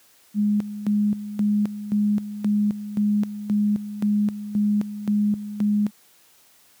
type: tone with tremolo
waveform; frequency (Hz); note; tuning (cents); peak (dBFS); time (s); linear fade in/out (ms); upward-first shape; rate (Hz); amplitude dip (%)
sine; 207.7; G#3; 0; -17; 0.34-5.91; 50; square; 1.9; 75
effects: white hiss -56 dBFS RMS until 6.8 s + high-pass 100 Hz 12 dB/octave